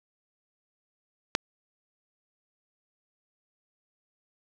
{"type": "click", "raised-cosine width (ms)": 0.2, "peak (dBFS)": -5, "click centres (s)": 1.351, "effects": []}